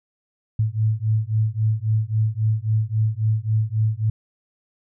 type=beating tone pair; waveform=sine; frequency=107.5 / 111.2 Hz; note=A2 / A2; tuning=-40 / +19 cents; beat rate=3.7 Hz; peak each=-21 dBFS; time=0.59-4.1 s; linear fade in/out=5 ms; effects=none